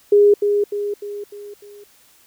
sine tone with echo, 410 Hz, G#4, 22 cents flat, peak -8 dBFS, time 0.12-0.34 s, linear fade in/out 5 ms, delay 300 ms, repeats 5, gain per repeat -6 dB, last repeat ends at 1.84 s, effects white hiss -53 dBFS RMS until 2.26 s

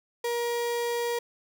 35% pulse tone, 474.3 Hz, A#4, 30 cents sharp, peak -25 dBFS, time 0.24-1.19 s, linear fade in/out 5 ms, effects none

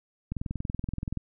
click train, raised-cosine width 5 ms, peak -19 dBFS, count 19, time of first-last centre 0.32-1.173 s, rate 21.1 Hz, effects none

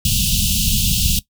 pink band-stop noise, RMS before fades -17 dBFS, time 0.05-1.19 s, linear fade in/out 2 ms, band 220 to 2700 Hz, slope 96 dB/octave, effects noise-tail reverb RT60 0.1 s tail -17 dB re dry

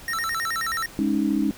square tone with vibrato, 1568 Hz, G6, in tune, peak -25 dBFS, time 0.08-0.86 s, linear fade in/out 2 ms, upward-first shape square, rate 9.4 Hz, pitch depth 290 cents each way
sine chord, Ab suspended fourth, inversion none, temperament equal, 207.7 / 277.2 / 311.1 Hz, Ab3 / Db4 / Eb4, 0 / 0 / 0 cents, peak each -24 dBFS, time 0.99-1.51 s, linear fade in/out 0 ms
effects pink hiss -44 dBFS RMS until 1.57 s

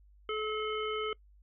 harmonic tone with a mistuned harmonic, 430.6 Hz, A4, 37 cents flat, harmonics 1 / 3 / 5 / 7, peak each -34 / -37 / -42 / -41 dBFS, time 0.29-1.13 s, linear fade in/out 2 ms, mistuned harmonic 7, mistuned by +17 cents, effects noise-tail reverb RT60 0.1 s tail -24 dB re dry + added 50 Hz sine -57 dBFS peak until 1.42 s

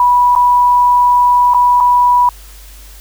sine tone with dropouts, 980 Hz, B5, 14 cents flat, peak -6 dBFS, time 0-2.29 s, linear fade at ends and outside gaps 2 ms, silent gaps 0.352-0.361 / 1.537-1.545 / 1.803-1.807 s, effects added 50 Hz sine -34 dBFS peak until 3 s + white hiss -40 dBFS RMS until 3 s

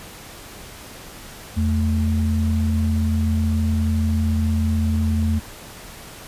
sine tone pair together, 83.8 / 220 Hz, E2 / A3, +29 / 0 cents, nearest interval octave + perfect fourth, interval 1671 cents, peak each -18 / -22 dBFS, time 1.56-5.4 s, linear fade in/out 20 ms, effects pink hiss -39 dBFS RMS until 6.27 s + resampled to 32000 Hz

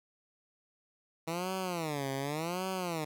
10% pulse tone with vibrato, 160 Hz, D#3, 49 cents sharp, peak -25 dBFS, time 1.27-3.05 s, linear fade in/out 10 ms, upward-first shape sine, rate 0.88 Hz, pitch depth 290 cents each way, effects none

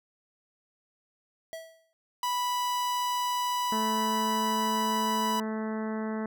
square tone with exponential decay, 652 Hz, E5, 19 cents flat, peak -35 dBFS, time 1.53-1.93 s, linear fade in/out 0 ms, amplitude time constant 85 ms
45% pulse tone, 986 Hz, B5, 3 cents flat, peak -27 dBFS, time 2.23-5.4 s, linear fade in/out 2 ms
harmonic tone, 218.4 Hz, A3, 13 cents flat, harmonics 1 / 2 / 3 / 4 / 5 / 6 / 7 / 8 / 9, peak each -31 / -37 / -41 / -43 / -45 / -47 / -48 / -49 / -50 dBFS, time 3.72-6.26 s, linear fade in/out 2 ms
effects none

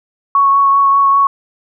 sine tone with vibrato, 1108.7 Hz, C#6, in tune, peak -7 dBFS, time 0.35-1.27 s, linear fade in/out 2 ms, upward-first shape triangle, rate 5.1 Hz, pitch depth 15 cents each way, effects none

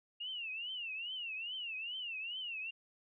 sine tone with vibrato, 2796 Hz, F7, 1 cent sharp, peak -39 dBFS, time 0.2-2.71 s, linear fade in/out 10 ms, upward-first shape triangle, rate 2.4 Hz, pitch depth 200 cents each way, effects none

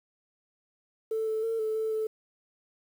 sine tone with pitch steps, 442.2 / 438.4 / 452.7 / 436.1 / 440.3 / 436.6 Hz, A4 / A4 / A4 / A4 / A4 / A4, +9 / -6 / +49 / -15 / +1 / -13 cents, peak -26 dBFS, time 1.11-2.07 s, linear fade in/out 5 ms, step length 160 ms, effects tanh soft clip ceiling -22 dBFS + 9-bit

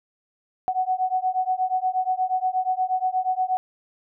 sine beating tone pair, 740 / 748.4 Hz, F#5 / F#5, 0 / +20 cents, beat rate 8.4 Hz, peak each -24 / -24 dBFS, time 0.68-3.57 s, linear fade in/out 0 ms, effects none

